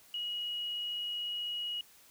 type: tone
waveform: sine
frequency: 2901 Hz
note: F#7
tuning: 35 cents flat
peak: -34 dBFS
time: 0.14-1.81 s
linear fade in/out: 2 ms
effects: white hiss -60 dBFS RMS until 2.1 s